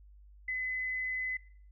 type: tone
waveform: sine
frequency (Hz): 2022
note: B6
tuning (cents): +40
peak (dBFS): -32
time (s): 0.48-1.37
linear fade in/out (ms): 5
effects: noise-tail reverb RT60 0.5 s tail -17 dB re dry + added 50 Hz sine -53 dBFS peak until 1.71 s